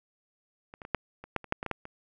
clicks, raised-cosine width 0.5 ms, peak -30 / -28 / -26 / -11 / -28 / -13 / -29 / -11 / -20 / -19 / -15 / -27 dBFS, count 12, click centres 0.739 / 0.818 / 0.851 / 0.947 / 1.24 / 1.363 / 1.443 / 1.524 / 1.629 / 1.663 / 1.713 / 1.854 s, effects none

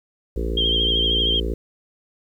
harmonic tone, 57 Hz, A#1, 38 cents flat, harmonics 1 / 3 / 4 / 5 / 6 / 7 / 8 / 9, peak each -23 / -35 / -36 / -35 / -33 / -31 / -33 / -38 dBFS, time 0.36-1.54 s, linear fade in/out 5 ms
sine tone with vibrato, 3184 Hz, G7, 26 cents sharp, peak -18 dBFS, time 0.57-1.4 s, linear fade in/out 5 ms, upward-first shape sine, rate 13 Hz, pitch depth 43 cents each way
effects 9-bit

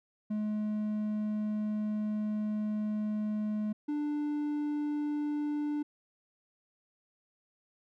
triangle tone pair in turn, 212.2 / 295.6 Hz, G#3 / D4, +38 / +11 cents, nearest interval tritone, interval 573 cents, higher second, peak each -28 dBFS, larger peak neither, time 0.3-3.73 / 3.88-5.83 s, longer first, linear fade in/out 10 ms, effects none

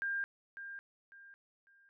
sine tone with echo, 1600 Hz, G6, 35 cents sharp, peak -33 dBFS, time 0.02-0.24 s, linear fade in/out 0 ms, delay 550 ms, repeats 3, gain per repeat -10 dB, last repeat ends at 1.89 s, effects none

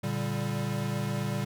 square chord, G minor, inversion first, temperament equal with one note detuned, 116.54 / 144.31 / 196 Hz, Bb2 / D3 / G3, 0 / -30 / 0 cents, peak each -34 dBFS, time 0.03-1.45 s, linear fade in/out 10 ms, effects none

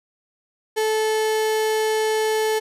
35% pulse tone, 435.5 Hz, A4, 18 cents flat, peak -17 dBFS, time 0.76-2.6 s, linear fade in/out 20 ms, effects resampled to 32000 Hz

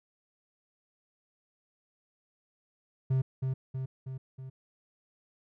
triangle tone with echo, 131.3 Hz, C3, 6 cents sharp, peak -22 dBFS, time 3.1-3.22 s, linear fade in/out 10 ms, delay 320 ms, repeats 4, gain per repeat -4 dB, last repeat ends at 4.5 s, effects none

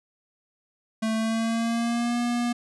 square tone with pitch glide, 221.2 to 239.8 Hz, A3 to A#3, +9 to +49 cents, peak -24 dBFS, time 1.02-2.53 s, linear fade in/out 10 ms, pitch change +140 cents, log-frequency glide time 1.15-2.18 s, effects resampled to 24000 Hz

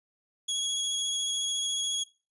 25% pulse tone with vibrato, 3327 Hz, G#7, 2 cents sharp, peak -24 dBFS, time 0.48-2.04 s, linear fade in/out 10 ms, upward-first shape triangle, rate 14 Hz, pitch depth 16 cents each way, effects noise-tail reverb RT60 0.3 s tail -20 dB re dry + resampled to 24000 Hz

